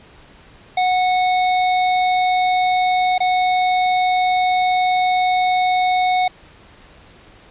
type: tone with dropouts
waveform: square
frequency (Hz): 735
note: F#5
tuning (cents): -12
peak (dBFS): -15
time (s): 0.77-6.28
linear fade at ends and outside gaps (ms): 5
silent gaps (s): 3.181-3.203
effects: pink hiss -46 dBFS RMS until 7.5 s + resampled to 8000 Hz